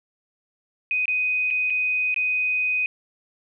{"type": "tone with dropouts", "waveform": "sine", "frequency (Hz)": 2500, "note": "D#7", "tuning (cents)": 8, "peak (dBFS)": -20, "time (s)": [0.91, 2.86], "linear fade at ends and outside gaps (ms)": 1, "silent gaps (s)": [[1.056, 1.08], [1.504, 1.509], [1.7, 1.704], [2.143, 2.162]], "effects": []}